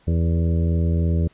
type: harmonic tone with a mistuned harmonic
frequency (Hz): 83.3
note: E2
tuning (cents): +19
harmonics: 1 / 2 / 3 / 4 / 5 / 6 / 7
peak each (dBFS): -18 / -23 / -32 / -33 / -34 / -38 / -38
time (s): 0.07-1.28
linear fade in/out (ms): 10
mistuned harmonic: 6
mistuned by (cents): -28
effects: pink hiss -58 dBFS RMS until 1.33 s + resampled to 8000 Hz